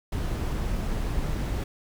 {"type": "noise", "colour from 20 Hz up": "brown", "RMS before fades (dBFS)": -28, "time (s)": [0.12, 1.64], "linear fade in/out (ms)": 5, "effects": []}